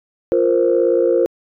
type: chord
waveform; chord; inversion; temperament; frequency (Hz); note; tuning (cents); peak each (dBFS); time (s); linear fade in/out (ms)
sine; F suspended fourth; none; just; 349.2 / 465.6 / 523.8; F4 / Bb4 / C5; 0 / -2 / +2; -16; 0.32-1.26; 0
effects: tanh soft clip ceiling -4 dBFS